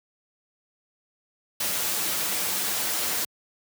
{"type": "noise with comb filter", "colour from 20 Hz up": "white", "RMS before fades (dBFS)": -27, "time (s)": [1.6, 3.25], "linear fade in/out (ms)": 5, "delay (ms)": 7.5, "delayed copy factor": -0.55, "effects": ["high-pass 100 Hz 12 dB/octave"]}